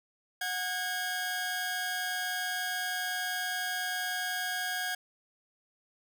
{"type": "tone pair together", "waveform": "sawtooth", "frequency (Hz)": [732.9, 1634], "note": ["F#5", "G#6"], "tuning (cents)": [-17, -29], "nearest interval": "octave + major second", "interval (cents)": 1388, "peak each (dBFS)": [-33, -29], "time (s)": [0.41, 4.95], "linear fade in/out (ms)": 5, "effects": []}